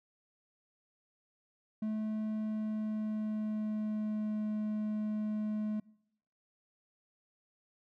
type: tone with pitch glide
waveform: triangle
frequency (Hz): 216.1 to 213.1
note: A3 to G#3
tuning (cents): -31 to +45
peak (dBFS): -30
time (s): 1.82-5.8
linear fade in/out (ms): 5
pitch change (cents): -24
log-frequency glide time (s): 2.35-4.47
effects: noise-tail reverb RT60 0.8 s tail -24 dB re dry